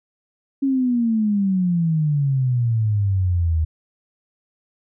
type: exponential sweep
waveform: sine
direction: down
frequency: 277.2 to 77.78 Hz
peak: -16 dBFS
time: 0.62-3.65 s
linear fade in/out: 10 ms
effects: none